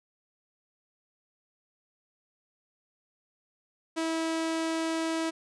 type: tone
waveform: sawtooth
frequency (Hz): 324.9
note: E4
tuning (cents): -25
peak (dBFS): -24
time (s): 3.96-5.31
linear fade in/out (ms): 20
effects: resampled to 22050 Hz